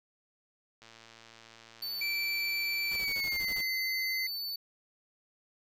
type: click train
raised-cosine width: 0.2 ms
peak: -35 dBFS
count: 256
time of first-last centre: 0.82-3.057 s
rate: 114 Hz
type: tone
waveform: square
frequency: 4504 Hz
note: C#8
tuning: 27 cents sharp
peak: -35 dBFS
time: 1.82-4.56 s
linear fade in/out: 5 ms
type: tone with pitch glide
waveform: triangle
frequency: 2334 to 2055 Hz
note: D7 to C7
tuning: -11 to -32 cents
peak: -30 dBFS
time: 2.01-4.27 s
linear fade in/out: 5 ms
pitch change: -221 cents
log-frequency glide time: 2.95-3.47 s
type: noise bursts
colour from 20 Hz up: pink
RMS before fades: -46 dBFS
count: 9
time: 2.91-3.613 s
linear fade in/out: 5 ms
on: 55 ms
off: 26 ms
effects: none